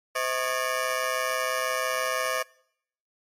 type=ring-modulated tone; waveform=15% pulse; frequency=578 Hz; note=D5; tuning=28 cents flat; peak=-16 dBFS; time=0.15-2.43 s; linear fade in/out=10 ms; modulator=63 Hz; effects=noise-tail reverb RT60 0.7 s tail -23 dB re dry + MP3 64 kbps